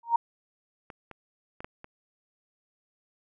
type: tone with exponential growth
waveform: sine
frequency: 932.3 Hz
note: A#5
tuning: in tune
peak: -15 dBFS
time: 0.03-0.16 s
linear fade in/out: 5 ms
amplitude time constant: 27 ms
type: clicks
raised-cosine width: 0.5 ms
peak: -27 / -28 / -26 / -22 / -28 dBFS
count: 5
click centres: 0.902 / 1.113 / 1.605 / 1.645 / 1.844 s
effects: none